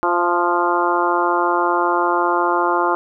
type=harmonic tone with a mistuned harmonic; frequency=174.61 Hz; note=F3; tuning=in tune; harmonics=2 / 3 / 4 / 5 / 6 / 7 / 8; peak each=-21 / -26 / -24 / -21 / -21 / -23 / -25 dBFS; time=0.03-2.95 s; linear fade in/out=0 ms; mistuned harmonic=4; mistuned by=-18 cents; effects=none